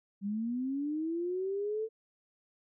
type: linear sweep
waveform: sine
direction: up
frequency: 194.3 to 447.6 Hz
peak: -31 dBFS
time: 0.21-1.89 s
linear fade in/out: 50 ms
effects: none